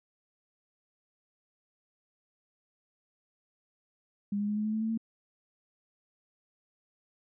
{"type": "tone with pitch steps", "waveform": "sine", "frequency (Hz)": [202.9, 206, 209.1, 212.3, 215.5, 218.7, 222, 225.4], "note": ["G#3", "G#3", "G#3", "G#3", "A3", "A3", "A3", "A3"], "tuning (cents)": [-40, -14, 12, 38, -36, -10, 16, 42], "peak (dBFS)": -28, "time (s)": [4.32, 4.976], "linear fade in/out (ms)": 5, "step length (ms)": 82, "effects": []}